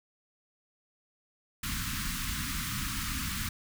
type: band-stop noise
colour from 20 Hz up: pink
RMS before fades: -34 dBFS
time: 1.63-3.49 s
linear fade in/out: 5 ms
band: 280 to 1100 Hz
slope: 48 dB/octave
effects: none